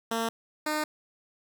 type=tone pair in turn; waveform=10% pulse; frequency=227.8 / 304.9 Hz; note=A#3 / D#4; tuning=-40 / -35 cents; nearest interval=perfect fourth; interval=505 cents; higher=second; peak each=-19 dBFS; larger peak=neither; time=0.11-0.29 / 0.66-0.84 s; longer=neither; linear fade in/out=5 ms; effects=none